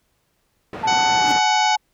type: band-pass noise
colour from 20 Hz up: pink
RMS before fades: -32 dBFS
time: 0.73-1.39 s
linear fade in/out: 2 ms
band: 150 to 1800 Hz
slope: 12 dB/octave
type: tone with pitch glide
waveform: sine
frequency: 880 to 853 Hz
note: A5 to G#5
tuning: 0 to +46 cents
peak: -17 dBFS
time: 0.83-1.77 s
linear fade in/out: 10 ms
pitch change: -54 cents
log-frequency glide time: 1.15-1.23 s
type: harmonic tone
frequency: 745 Hz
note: F#5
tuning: 12 cents sharp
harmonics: 1 / 2 / 3 / 4 / 5 / 6 / 7 / 8 / 9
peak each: -22 / -27 / -25 / -27 / -30 / -31 / -30 / -33 / -32 dBFS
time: 0.87-1.76 s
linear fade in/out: 10 ms
type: tone with exponential growth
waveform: square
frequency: 294.9 Hz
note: D4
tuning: 7 cents sharp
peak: -22 dBFS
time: 1.17-1.32 s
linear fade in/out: 5 ms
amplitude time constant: 32 ms
effects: pink hiss -67 dBFS RMS until 1.93 s

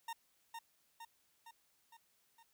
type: tone with echo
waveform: 40% pulse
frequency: 920 Hz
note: A#5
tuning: 23 cents flat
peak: -40 dBFS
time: 0.08-0.13 s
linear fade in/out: 5 ms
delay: 460 ms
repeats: 5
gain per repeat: -4 dB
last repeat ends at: 2.43 s
effects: white hiss -75 dBFS RMS until 2.53 s

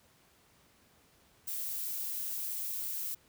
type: noise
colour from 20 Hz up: violet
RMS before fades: -37 dBFS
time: 1.47-3.15 s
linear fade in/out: 10 ms
effects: pink hiss -65 dBFS RMS until 3.28 s + high-pass 60 Hz 12 dB/octave

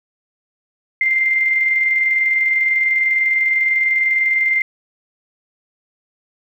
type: tone with tremolo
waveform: sine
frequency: 2093 Hz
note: C7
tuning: in tune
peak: -12 dBFS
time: 1.01-4.62 s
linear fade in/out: 2 ms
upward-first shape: square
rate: 20 Hz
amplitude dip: 30%
effects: none

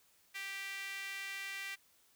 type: tone with high-pass filter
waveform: sawtooth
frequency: 392 Hz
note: G4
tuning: in tune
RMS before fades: -43 dBFS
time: 0.34-1.76 s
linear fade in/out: 20 ms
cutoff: 2100 Hz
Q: 3.6
effects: white hiss -69 dBFS RMS until 2.15 s

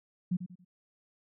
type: tone with echo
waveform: sine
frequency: 180 Hz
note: F#3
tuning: 47 cents flat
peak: -26 dBFS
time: 0.31-0.37 s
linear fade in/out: 10 ms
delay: 93 ms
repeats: 3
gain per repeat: -10 dB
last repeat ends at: 0.649 s
effects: none

